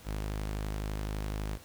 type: tone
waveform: sawtooth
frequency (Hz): 51.91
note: G#1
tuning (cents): 0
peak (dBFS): -29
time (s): 0.04-1.59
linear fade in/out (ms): 50
effects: pink hiss -54 dBFS RMS until 1.64 s